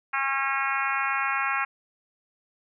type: harmonic tone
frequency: 272.1 Hz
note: C#4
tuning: 32 cents flat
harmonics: 3 / 4 / 5 / 6 / 7 / 8 / 9 / 10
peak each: -33 / -30 / -30 / -31 / -34 / -33 / -33 / -39 dBFS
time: 0.13-1.65 s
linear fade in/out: 10 ms
effects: none